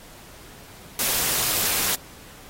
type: noise with amplitude modulation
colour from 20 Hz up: white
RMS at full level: -20 dBFS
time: 0.99-1.95 s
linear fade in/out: 2 ms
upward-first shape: sine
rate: 256 Hz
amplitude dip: 70%
effects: pink hiss -46 dBFS RMS until 2.49 s + AAC 48 kbps